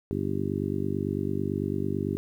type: harmonic tone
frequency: 49 Hz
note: G1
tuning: in tune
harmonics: 2 / 3 / 4 / 5 / 6 / 7 / 8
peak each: -34 / -34 / -34 / -34 / -34 / -34 / -34 dBFS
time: 0.11-2.17 s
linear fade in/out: 0 ms
effects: 10-bit